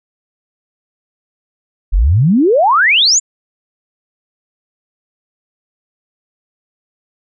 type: exponential sweep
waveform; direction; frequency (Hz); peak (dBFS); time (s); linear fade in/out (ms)
sine; up; 38.89 to 7459; -7; 1.92-3.2; 20
effects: none